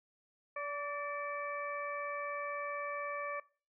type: harmonic tone with a mistuned harmonic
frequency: 577 Hz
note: D5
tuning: 31 cents flat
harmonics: 1 / 2 / 3 / 4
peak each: -41 / -40 / -46 / -45 dBFS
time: 0.56-3.4 s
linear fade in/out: 5 ms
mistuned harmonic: 3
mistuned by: +44 cents
effects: noise-tail reverb RT60 0.4 s tail -21 dB re dry